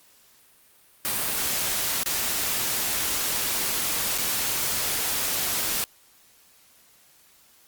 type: noise with dropouts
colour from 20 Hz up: white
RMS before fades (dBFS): -26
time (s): 1.05-5.84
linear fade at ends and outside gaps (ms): 0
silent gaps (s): 2.032-2.06 / 4.178-4.184
effects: white hiss -57 dBFS RMS until 7.67 s + Opus 48 kbps